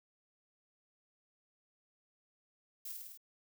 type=noise with echo; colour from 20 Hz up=violet; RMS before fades=-44 dBFS; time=2.85-2.92 s; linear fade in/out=5 ms; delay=51 ms; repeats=5; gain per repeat=-2 dB; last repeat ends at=3.175 s; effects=none